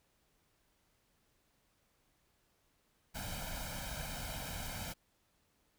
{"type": "noise with comb filter", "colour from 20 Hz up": "pink", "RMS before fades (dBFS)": -42, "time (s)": [3.14, 4.94], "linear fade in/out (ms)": 20, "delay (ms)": 1.3, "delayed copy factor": 0.8, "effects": ["pink hiss -75 dBFS RMS until 5.78 s"]}